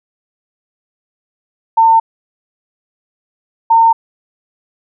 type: tone pair in turn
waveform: sine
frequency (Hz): 903 / 910.9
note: A5 / A#5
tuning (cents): +45 / -40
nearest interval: unison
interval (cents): 15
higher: second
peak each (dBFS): -5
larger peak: neither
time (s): 1.77-2 / 3.7-3.93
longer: neither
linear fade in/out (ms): 10
effects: none